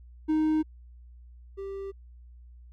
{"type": "tone pair in turn", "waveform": "triangle", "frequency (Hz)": [311.1, 392], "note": ["D#4", "G4"], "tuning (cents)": [0, 0], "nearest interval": "major third", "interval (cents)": 400, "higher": "second", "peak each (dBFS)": [-20, -32], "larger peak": "first", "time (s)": [[0.28, 0.63], [1.57, 1.92]], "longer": "neither", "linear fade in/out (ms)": 20, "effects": ["added 60 Hz sine -47 dBFS peak until 2.72 s"]}